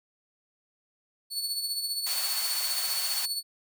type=tone with tremolo; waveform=sawtooth; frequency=4435 Hz; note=C#8; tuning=in tune; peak=-24 dBFS; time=1.3-3.43 s; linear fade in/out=50 ms; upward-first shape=triangle; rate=15 Hz; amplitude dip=60%
type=high-pass noise; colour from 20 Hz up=white; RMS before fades=-33 dBFS; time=2.06-3.26 s; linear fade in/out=10 ms; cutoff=640 Hz; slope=24 dB/octave
effects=none